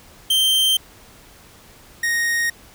45% pulse tone pair in turn, 3136 / 1864.7 Hz, G7 / A#6, 0 / 0 cents, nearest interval major sixth, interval 900 cents, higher first, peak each -14 / -18 dBFS, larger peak first, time 0.3-0.77 / 2.03-2.5 s, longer neither, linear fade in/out 5 ms, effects pink hiss -47 dBFS RMS until 2.74 s

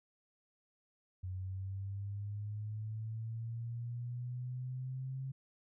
sine linear sweep, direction up, 91.7 to 133.9 Hz, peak -38 dBFS, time 1.23-5.32 s, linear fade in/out 10 ms, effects none

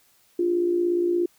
sine tone with amplitude modulation, 349.2 Hz, F4, in tune, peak -17 dBFS, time 0.39-1.26 s, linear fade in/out 5 ms, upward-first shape sine, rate 57.1 Hz, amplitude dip 55%, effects white hiss -61 dBFS RMS until 1.38 s

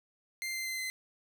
sawtooth tone with pitch steps, 2093 / 2080 / 2067 / 2053 Hz, C7 / C7 / C7 / C7, 0 / -11 / -22 / -33 cents, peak -31 dBFS, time 0.42-0.9 s, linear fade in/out 0 ms, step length 120 ms, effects none

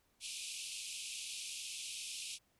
pink band-pass noise, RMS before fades -45 dBFS, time 0.2-2.39 s, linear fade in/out 50 ms, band 2400 to 11000 Hz, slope 96 dB/octave, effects pink hiss -75 dBFS RMS until 2.59 s

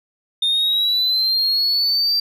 sine linear sweep, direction up, 3634 to 4699 Hz, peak -13 dBFS, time 0.42-2.2 s, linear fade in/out 5 ms, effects tanh soft clip ceiling -14 dBFS

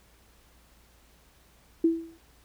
sine tone with exponential decay, 329.6 Hz, E4, in tune, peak -16 dBFS, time 1.84-2.18 s, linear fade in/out 5 ms, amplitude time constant 73 ms, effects added 58 Hz sine -61 dBFS peak until 2.44 s + pink hiss -61 dBFS RMS until 2.44 s

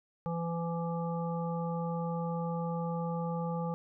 harmonic tone, 168.3 Hz, E3, 36 cents sharp, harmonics 1 / 3 / 5 / 7, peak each -33 / -38 / -40 / -44 dBFS, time 0.26-3.74 s, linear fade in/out 0 ms, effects none

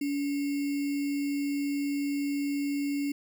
sine tone with sample-and-hold, 284.4 Hz, C#4, 45 cents sharp, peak -27 dBFS, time 0.01-3.12 s, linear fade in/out 5 ms, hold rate 2450 Hz, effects none

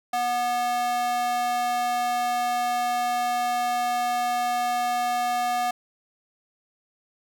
square tone with high-pass filter, 243.3 Hz, B3, 26 cents flat, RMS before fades -25 dBFS, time 0.13-5.71 s, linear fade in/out 5 ms, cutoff 750 Hz, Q 2.8, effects none

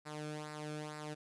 sawtooth tone with flanger, 151.5 Hz, D#3, 46 cents flat, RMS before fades -44 dBFS, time 0.05-1.15 s, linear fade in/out 20 ms, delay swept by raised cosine 0.31 to 1.05 ms, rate 2.2 Hz, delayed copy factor -0.7, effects resampled to 24000 Hz

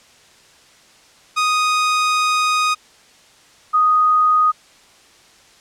sawtooth / sine tone pair in turn, 1244.5 / 1244.5 Hz, D#6 / D#6, 0 / 0 cents, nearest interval unison, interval 0 cents, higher neither, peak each -11 / -11 dBFS, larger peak neither, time 1.36-2.75 / 3.73-4.52 s, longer first, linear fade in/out 20 ms, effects white hiss -49 dBFS RMS until 5.6 s + low-pass 7000 Hz 12 dB/octave

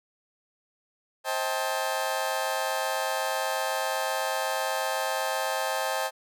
30% pulse chord, A half-diminished seventh, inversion first, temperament just, 528 / 633.6 / 792 / 880 Hz, C5 / Eb5 / G5 / A5, +16 / +31 / +18 / 0 cents, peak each -30 dBFS, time 1.24-6.11 s, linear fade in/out 50 ms, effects none

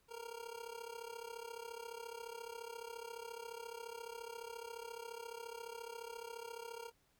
25% pulse tone with amplitude modulation, 464.8 Hz, A#4, 5 cents flat, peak -39 dBFS, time 0.08-6.92 s, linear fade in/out 50 ms, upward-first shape sine, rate 34.4 Hz, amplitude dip 80%, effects pink hiss -75 dBFS RMS until 7.19 s

